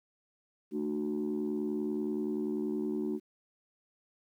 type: chord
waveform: sine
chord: D major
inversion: second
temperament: equal with one note detuned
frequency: 220 / 299.5 / 370 Hz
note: A3 / D4 / F#4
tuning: 0 / +34 / 0 cents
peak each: -34 dBFS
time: 0.71-3.2 s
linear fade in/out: 50 ms
effects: tanh soft clip ceiling -25 dBFS + 11-bit